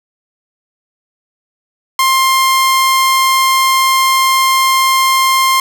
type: tone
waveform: sawtooth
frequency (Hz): 1057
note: C6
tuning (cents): +17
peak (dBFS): -5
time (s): 1.99-5.6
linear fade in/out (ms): 2
effects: none